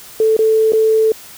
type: tone with dropouts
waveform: sine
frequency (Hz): 440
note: A4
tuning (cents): 0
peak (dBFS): -9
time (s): 0.2-1.12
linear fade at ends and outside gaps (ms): 2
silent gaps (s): 0.367-0.39 / 0.722-0.733
effects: white hiss -37 dBFS RMS until 1.37 s